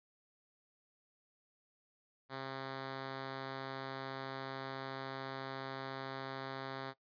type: tone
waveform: 5% pulse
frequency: 133.9 Hz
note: C3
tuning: 40 cents sharp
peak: -30 dBFS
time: 2.29-6.94 s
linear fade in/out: 50 ms
effects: noise-tail reverb RT60 0.1 s tail -18 dB re dry + resampled to 11025 Hz